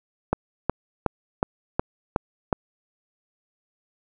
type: click train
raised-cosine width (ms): 1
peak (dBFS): -6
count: 7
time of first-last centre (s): 0.33-2.528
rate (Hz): 2.73
effects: none